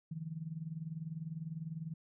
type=tone with tremolo; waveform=sine; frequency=160.2 Hz; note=E3; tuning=49 cents flat; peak=-35 dBFS; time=0.11-1.94 s; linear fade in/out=5 ms; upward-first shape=triangle; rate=20 Hz; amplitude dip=90%; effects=none